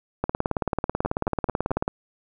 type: two click trains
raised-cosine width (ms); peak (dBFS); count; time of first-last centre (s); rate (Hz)
1; -9 / -14; 31 / 4; 0.24-1.879 / 1.05-1.708; 18.3 / 4.56
effects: none